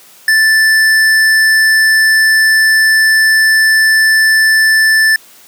sine tone with hard clipping, 1760 Hz, A6, in tune, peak -8 dBFS, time 0.28-5.16 s, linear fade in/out 2 ms, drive 13 dB, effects white hiss -41 dBFS RMS until 5.47 s + high-pass 150 Hz 12 dB/octave

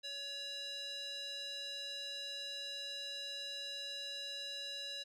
square tone with band-pass filter, 563 Hz, C#5, 27 cents sharp, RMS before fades -44 dBFS, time 0.03-5.04 s, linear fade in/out 20 ms, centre 3900 Hz, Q 3.8, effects none

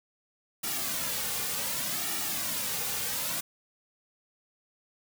white noise with flanger, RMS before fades -32 dBFS, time 0.63-3.41 s, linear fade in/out 10 ms, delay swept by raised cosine 1.9 to 3.1 ms, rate 0.66 Hz, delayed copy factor -0.7, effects none

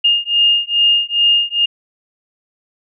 sine beating tone pair, 2830 / 2832.4 Hz, F7 / F7, +22 / +24 cents, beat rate 2.4 Hz, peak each -14 dBFS, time 0.04-1.66 s, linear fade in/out 10 ms, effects none

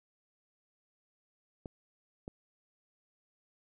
clicks, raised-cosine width 2 ms, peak -28 dBFS, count 2, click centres 1.658 / 2.279 s, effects none

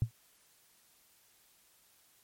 sine tone with exponential decay, 114.3 Hz, A#2, 34 cents flat, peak -21 dBFS, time 0.02-0.11 s, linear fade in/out 0 ms, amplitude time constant 18 ms, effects white hiss -66 dBFS RMS until 2.23 s + MP3 64 kbps

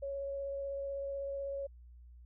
sine tone with vibrato, 554.4 Hz, C#5, in tune, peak -36 dBFS, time 0.02-1.67 s, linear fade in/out 10 ms, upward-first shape sine, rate 16 Hz, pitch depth 9 cents each way, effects added 60 Hz sine -52 dBFS peak until 2.25 s

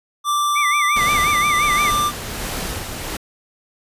square tone with pitch glide, 1174.7 to 1186.3 Hz, D6 to D6, 0 to +17 cents, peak -17 dBFS, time 0.24-2.12 s, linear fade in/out 50 ms, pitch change +17 cents, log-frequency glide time 0.56-1.17 s
sine tone with vibrato, 2160 Hz, C#7, 45 cents flat, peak -19 dBFS, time 0.55-1.91 s, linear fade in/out 20 ms, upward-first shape sine, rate 5.7 Hz, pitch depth 150 cents each way
pink noise with tremolo, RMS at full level -25 dBFS, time 0.96-3.17 s, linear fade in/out 5 ms, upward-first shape sine, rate 1.4 Hz, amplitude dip 40%
effects resampled to 32000 Hz

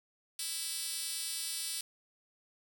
5% pulse tone with high-pass filter, 329.6 Hz, E4, in tune, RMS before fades -38 dBFS, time 0.39-1.81 s, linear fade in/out 2 ms, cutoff 6100 Hz, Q 1.5, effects none

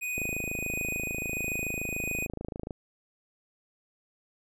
square tone with tremolo, 2489 Hz, D#7, in tune, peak -31 dBFS, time 0.01-2.27 s, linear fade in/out 20 ms, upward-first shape sine, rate 1.5 Hz, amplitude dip 25%
click train, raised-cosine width 2 ms, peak -22 dBFS, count 69, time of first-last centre 0.18-2.708 s, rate 26.9 Hz
effects none

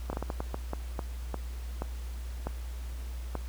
slowing click train, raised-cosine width 1 ms, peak -19 dBFS, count 13, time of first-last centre 0.1-3.353 s, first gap 30 ms, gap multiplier 1.36, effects added 60 Hz sine -35 dBFS peak until 3.48 s + pink hiss -52 dBFS RMS until 3.48 s

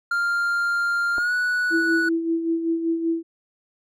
triangle tone with pitch glide, 1396.9 to 1474.8 Hz, F6 to F#6, 0 to -6 cents, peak -18 dBFS, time 0.11-2.09 s, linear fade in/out 5 ms, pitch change +94 cents, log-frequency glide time 1.14-1.33 s
clicks, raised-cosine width 1 ms, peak -21 dBFS, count 2, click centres 1.181 / 1.184 s
sine tone with tremolo, 330.5 Hz, E4, 5 cents sharp, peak -18 dBFS, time 1.7-3.23 s, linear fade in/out 50 ms, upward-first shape sine, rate 5.2 Hz, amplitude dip 55%
effects none

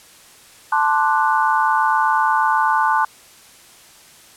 sine chord, D dominant seventh, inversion second, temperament equal, 880 / 1046.5 / 1174.7 / 1480 Hz, A5 / C6 / D6 / F#6, 0 / 0 / 0 / 0 cents, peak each -17 / -20 / -22 / -21 dBFS, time 0.72-3.05 s, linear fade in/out 5 ms, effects white hiss -46 dBFS RMS until 4.36 s + low-pass 11000 Hz 12 dB/octave

